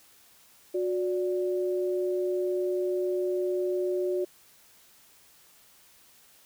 sine tone pair together, 364 / 583.2 Hz, F#4 / D5, -28 / -12 cents, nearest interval minor sixth, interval 816 cents, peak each -26 / -33 dBFS, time 0.74-4.25 s, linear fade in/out 10 ms, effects white hiss -58 dBFS RMS until 6.45 s

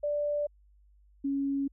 sine tone pair in turn, 587 / 277 Hz, D5 / C#4, -1 / -1 cents, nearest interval octave + minor second, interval 1300 cents, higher first, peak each -27 / -27 dBFS, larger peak neither, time 0.03-0.47 / 1.24-1.68 s, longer neither, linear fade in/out 10 ms, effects added 50 Hz sine -58 dBFS peak until 1.72 s

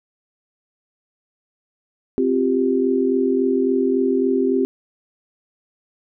sine chord, C suspended fourth, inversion none, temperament just, 261.6 / 348.8 / 392.4 Hz, C4 / F4 / G4, 0 / -2 / +2 cents, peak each -19 / -23 / -19 dBFS, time 2.18-4.65 s, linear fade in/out 0 ms, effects none

